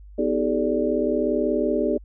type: tone cluster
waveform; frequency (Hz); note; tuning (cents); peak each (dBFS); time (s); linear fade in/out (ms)
sine; 249.3 / 314.4 / 390.6 / 431 / 585; B3 / D#4 / G4 / A4 / D5; +16 / +18 / -6 / -36 / -7; -26; 0.18-1.98; 10
effects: added 50 Hz sine -41 dBFS peak until 2.04 s